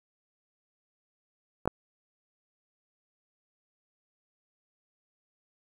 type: clicks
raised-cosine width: 1 ms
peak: -21 / -7 dBFS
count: 2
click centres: 1.656 / 1.676 s
effects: 8-bit